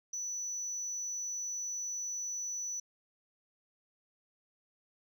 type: tone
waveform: sine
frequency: 5950 Hz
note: F#8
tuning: 9 cents sharp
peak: -34 dBFS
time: 0.13-2.8 s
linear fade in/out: 5 ms
effects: tanh soft clip ceiling -32 dBFS